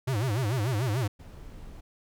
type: tone with vibrato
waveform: square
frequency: 117 Hz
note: A#2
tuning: 7 cents sharp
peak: -26 dBFS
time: 0.07-1.08 s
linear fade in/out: 10 ms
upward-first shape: sine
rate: 6.8 Hz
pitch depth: 260 cents each way
type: noise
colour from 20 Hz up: brown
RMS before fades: -44 dBFS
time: 1.19-1.81 s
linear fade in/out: 10 ms
effects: none